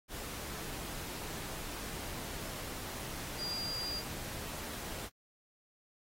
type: tone in noise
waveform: sine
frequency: 4802 Hz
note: D8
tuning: 38 cents sharp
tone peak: -36 dBFS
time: 3.37-4.03 s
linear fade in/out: 50 ms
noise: pink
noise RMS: -43 dBFS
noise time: 0.08-5.1 s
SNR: +4 dB
effects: AAC 48 kbps